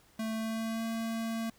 square tone with pitch glide, 221.4 to 226.3 Hz, A3 to A3, +11 to +49 cents, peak -33 dBFS, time 0.19-1.5 s, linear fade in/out 5 ms, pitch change +38 cents, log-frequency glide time 0.33-0.85 s, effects pink hiss -63 dBFS RMS until 1.58 s

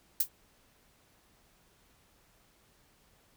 violet noise with exponential decay, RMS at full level -21 dBFS, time 0.2-0.29 s, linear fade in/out 5 ms, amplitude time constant 18 ms, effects pink hiss -66 dBFS RMS until 3.36 s

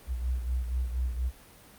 sine beating tone pair, 61.74 / 65.94 Hz, B1 / C2, 0 / +14 cents, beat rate 4.2 Hz, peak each -28 / -36 dBFS, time 0.07-1.32 s, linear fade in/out 50 ms, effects pink hiss -53 dBFS RMS until 1.78 s + Opus 32 kbps

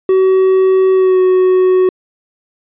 triangle tone with pitch glide, 378 to 370.4 Hz, F#4 to F#4, +37 to +2 cents, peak -5 dBFS, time 0.09-1.89 s, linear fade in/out 2 ms, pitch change -35 cents, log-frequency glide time 0.93-1.2 s, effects resampled to 8000 Hz

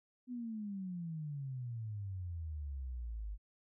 sine exponential sweep, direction down, 253.6 to 49.18 Hz, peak -39 dBFS, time 0.27-3.38 s, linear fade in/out 50 ms, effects none

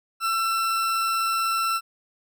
40% pulse tone, 1342 Hz, E6, 31 cents sharp, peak -21 dBFS, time 0.2-1.81 s, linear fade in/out 50 ms, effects none

